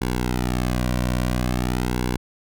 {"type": "tone with flanger", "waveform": "sawtooth", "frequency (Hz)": 61.74, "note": "B1", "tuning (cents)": 0, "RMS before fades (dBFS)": -23, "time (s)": [0.01, 2.17], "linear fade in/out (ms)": 5, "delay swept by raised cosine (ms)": [1.6, 2.38], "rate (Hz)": 0.47, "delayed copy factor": -0.85, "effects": []}